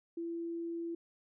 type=tone; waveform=sine; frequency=336.4 Hz; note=E4; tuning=35 cents sharp; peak=-36 dBFS; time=0.17-0.95 s; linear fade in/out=5 ms; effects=none